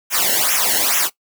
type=noise with flanger; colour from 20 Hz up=white; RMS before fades=-17 dBFS; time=0.1-1.1 s; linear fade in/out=50 ms; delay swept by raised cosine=0.22 to 0.85 ms; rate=2.3 Hz; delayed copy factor=-1; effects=noise-tail reverb RT60 0.1 s tail -19 dB re dry